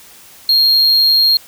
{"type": "tone", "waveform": "triangle", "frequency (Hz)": 4237, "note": "C8", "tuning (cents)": 21, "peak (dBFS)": -7, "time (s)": [0.49, 1.37], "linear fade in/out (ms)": 2, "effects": ["white hiss -41 dBFS RMS until 1.47 s"]}